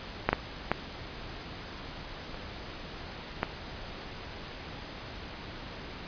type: clicks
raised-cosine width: 0.5 ms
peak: -7 / -8 / -9 / -27 / -11 dBFS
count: 5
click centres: 0.29 / 0.33 / 0.716 / 2.344 / 3.431 s
effects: pink hiss -42 dBFS RMS until 6.07 s + resampled to 11025 Hz